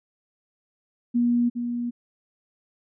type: tone with echo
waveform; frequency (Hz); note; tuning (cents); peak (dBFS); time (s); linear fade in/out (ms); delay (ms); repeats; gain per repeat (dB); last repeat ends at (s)
sine; 239.8; A#3; +49; -18; 1.14-1.5; 20; 410; 1; -7; 1.91
effects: none